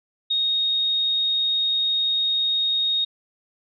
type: tone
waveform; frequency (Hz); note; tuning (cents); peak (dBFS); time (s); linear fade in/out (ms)
sine; 3729; A#7; 0; -19; 0.3-3.05; 10
effects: none